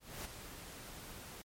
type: noise with ADSR envelope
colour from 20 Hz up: pink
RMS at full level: -43 dBFS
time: 0-1.42 s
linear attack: 250 ms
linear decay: 8 ms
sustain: -7 dB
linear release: 7 ms
effects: MP3 64 kbps